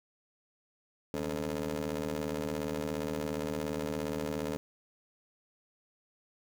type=ring-modulated tone; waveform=20% pulse; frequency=77.2 Hz; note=D#2; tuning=13 cents flat; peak=-25 dBFS; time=1.14-4.57 s; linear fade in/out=0 ms; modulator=355 Hz; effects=9-bit